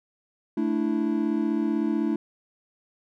triangle chord, A suspended fourth, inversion none, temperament equal, 220 / 293.7 / 329.6 Hz, A3 / D4 / E4, 0 / 0 / 0 cents, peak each -25 dBFS, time 0.57-2.16 s, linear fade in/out 5 ms, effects none

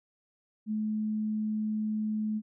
sine tone, 214.9 Hz, A3, 41 cents flat, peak -28 dBFS, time 0.66-2.42 s, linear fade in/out 50 ms, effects none

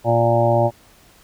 harmonic tone with a mistuned harmonic, 117 Hz, A#2, 7 cents sharp, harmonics 1 / 2 / 3 / 5 / 6 / 7 / 8, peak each -19 / -27 / -23 / -17 / -23 / -22 / -27 dBFS, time 0.04-0.71 s, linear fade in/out 50 ms, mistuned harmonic 8, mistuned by -34 cents, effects pink hiss -51 dBFS RMS until 1.23 s

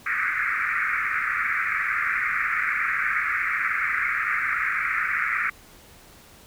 white band-pass noise, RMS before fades -25 dBFS, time 0.06-5.5 s, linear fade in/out 5 ms, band 1200 to 2300 Hz, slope 96 dB/octave, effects pink hiss -50 dBFS RMS until 6.46 s

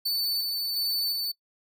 45% pulse tone with tremolo, 4506 Hz, C#8, 28 cents sharp, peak -24 dBFS, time 0.05-1.32 s, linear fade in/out 10 ms, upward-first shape square, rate 1.4 Hz, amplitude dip 25%, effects noise-tail reverb RT60 0.1 s tail -25 dB re dry

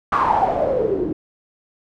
white noise with low-pass filter sweep, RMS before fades -19 dBFS, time 0.12-1.13 s, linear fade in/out 5 ms, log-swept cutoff 1200 to 310 Hz, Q 8.8, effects none

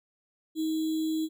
sine tone with sample-and-hold, 316.5 Hz, D#4, 30 cents sharp, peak -26 dBFS, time 0.55-1.29 s, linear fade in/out 50 ms, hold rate 3675 Hz, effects none

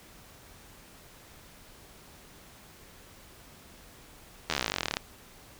slowing click train, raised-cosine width 0.2 ms, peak -10 dBFS, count 25, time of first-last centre 4.5-4.969 s, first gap 12 ms, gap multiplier 1.04, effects pink hiss -53 dBFS RMS until 5.59 s

